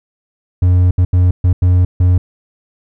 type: tone bursts at uneven times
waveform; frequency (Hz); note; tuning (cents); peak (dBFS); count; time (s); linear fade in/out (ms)
triangle; 90.1; F#2; -45; -5; 6; 0.62-0.91 / 0.98-1.05 / 1.13-1.31 / 1.44-1.53 / 1.62-1.85 / 2-2.18; 5
effects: none